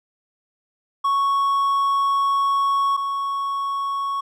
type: tone pair in turn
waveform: triangle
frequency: 1108.7 / 1108.7 Hz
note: C#6 / C#6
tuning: 0 / 0 cents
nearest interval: unison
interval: 0 cents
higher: neither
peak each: -15 / -20 dBFS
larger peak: first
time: 1.04-2.97 / 2.97-4.21 s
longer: first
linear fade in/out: 10 ms
effects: none